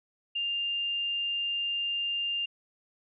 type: tone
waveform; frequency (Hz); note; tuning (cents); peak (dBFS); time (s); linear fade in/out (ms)
sine; 2800; F7; +4; -28; 0.35-2.46; 10
effects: none